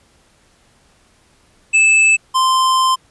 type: tone pair in turn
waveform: square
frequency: 2624 / 1041.3 Hz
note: E7 / C6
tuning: -9 / -9 cents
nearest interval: octave + major third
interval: 1600 cents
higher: first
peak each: -9 / -12 dBFS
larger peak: first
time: 1.73-2.17 / 2.34-2.96 s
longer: second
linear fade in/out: 20 ms
effects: pink hiss -54 dBFS RMS until 3.1 s + resampled to 24000 Hz